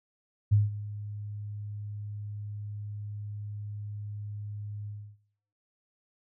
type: tone with ADSR envelope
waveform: sine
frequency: 103.83 Hz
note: G#2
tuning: in tune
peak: -17 dBFS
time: 0.51-5.17 s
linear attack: 18 ms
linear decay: 170 ms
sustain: -19 dB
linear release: 300 ms
effects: noise-tail reverb RT60 0.8 s tail -24 dB re dry